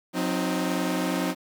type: chord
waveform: sawtooth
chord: C diminished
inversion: second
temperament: equal with one note detuned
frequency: 181.5 / 261.6 / 311.1 Hz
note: Gb3 / C4 / Eb4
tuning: -33 / 0 / 0 cents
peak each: -25 dBFS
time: 0.13-1.35 s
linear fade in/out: 50 ms
effects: 9-bit